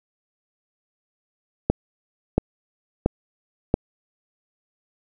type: click train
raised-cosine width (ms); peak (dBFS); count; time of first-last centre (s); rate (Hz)
2; -3; 4; 1.7-3.741; 1.47
effects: none